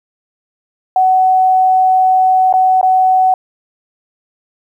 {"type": "tone with dropouts", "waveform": "sine", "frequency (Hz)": 749, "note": "F#5", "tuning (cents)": 21, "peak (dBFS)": -7, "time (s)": [0.96, 3.34], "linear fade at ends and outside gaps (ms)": 2, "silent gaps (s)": [[2.527, 2.538], [2.813, 2.829]], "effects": ["8-bit"]}